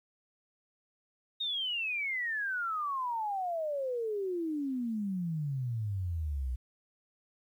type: exponential sweep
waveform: sine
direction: down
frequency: 3744 to 60.3 Hz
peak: -31 dBFS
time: 1.4-6.56 s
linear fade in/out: 10 ms
effects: 11-bit